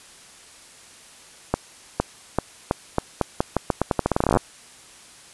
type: accelerating click train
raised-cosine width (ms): 1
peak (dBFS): -4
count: 25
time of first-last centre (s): 1.54-4.371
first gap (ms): 460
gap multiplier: 0.84
effects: white hiss -47 dBFS RMS until 5.33 s + resampled to 24000 Hz